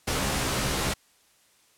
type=noise with comb filter; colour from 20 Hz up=pink; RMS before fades=-27 dBFS; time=0.07-0.94 s; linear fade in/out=10 ms; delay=15 ms; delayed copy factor=+1; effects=white hiss -62 dBFS RMS until 1.77 s + low-pass 11000 Hz 12 dB/octave